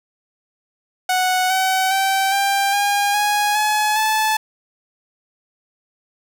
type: tone with pitch steps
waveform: sawtooth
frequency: 739 / 756.3 / 774 / 792 / 810.6 / 829.5 / 848.9 / 868.7 Hz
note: F#5 / F#5 / G5 / G5 / G#5 / G#5 / G#5 / A5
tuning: -2 / +38 / -22 / +18 / -42 / -2 / +38 / -22 cents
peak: -12 dBFS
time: 1.09-4.37 s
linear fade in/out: 5 ms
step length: 410 ms
effects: none